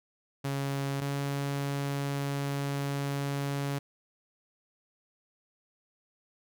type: tone pair in turn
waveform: sawtooth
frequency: 138.59 / 140.52 Hz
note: C#3 / C#3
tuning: 0 / +24 cents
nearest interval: unison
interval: 24 cents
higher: second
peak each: -26 dBFS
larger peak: neither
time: 0.44-1.01 / 1.01-3.79 s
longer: second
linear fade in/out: 10 ms
effects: none